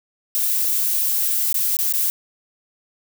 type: noise with dropouts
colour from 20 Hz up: violet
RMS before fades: -20 dBFS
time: 0.35-2.1 s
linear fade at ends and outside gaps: 0 ms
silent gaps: 1.527-1.543 / 1.768-1.789 / 1.925-1.937 s
effects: none